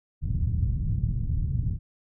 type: low-pass noise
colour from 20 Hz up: white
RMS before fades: -26 dBFS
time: 0.21-1.79 s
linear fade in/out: 50 ms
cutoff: 130 Hz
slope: 24 dB/octave
effects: none